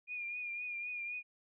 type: tone with vibrato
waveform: sine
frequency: 2430 Hz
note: D#7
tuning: 42 cents flat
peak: -38 dBFS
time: 0.07-1.23 s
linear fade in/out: 50 ms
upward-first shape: triangle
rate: 3.9 Hz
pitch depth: 46 cents each way
effects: none